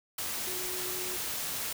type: tone in noise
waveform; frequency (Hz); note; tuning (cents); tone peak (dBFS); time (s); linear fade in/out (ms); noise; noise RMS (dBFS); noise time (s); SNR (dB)
sine; 365.6; F#4; -21; -41; 0.47-1.17; 5; white; -35; 0.18-1.73; -9
effects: none